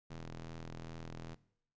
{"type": "ring-modulated tone", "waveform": "sawtooth", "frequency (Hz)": 82.41, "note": "E2", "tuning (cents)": 0, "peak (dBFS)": -37, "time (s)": [0.1, 1.35], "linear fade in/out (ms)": 10, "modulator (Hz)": 61.2, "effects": ["noise-tail reverb RT60 0.7 s tail -21 dB re dry", "resampled to 16000 Hz"]}